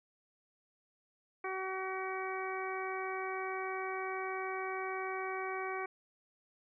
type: harmonic tone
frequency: 378.6 Hz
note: F#4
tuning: 40 cents sharp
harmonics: 1 / 2 / 3 / 4 / 5 / 6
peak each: -40 / -42 / -42 / -46 / -47 / -44 dBFS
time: 1.44-5.86 s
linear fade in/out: 5 ms
effects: none